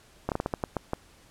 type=slowing click train; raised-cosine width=1 ms; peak=-13 dBFS; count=9; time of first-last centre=0.29-0.934 s; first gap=28 ms; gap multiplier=1.29; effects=pink hiss -57 dBFS RMS until 1.3 s + low-pass 11000 Hz 12 dB/octave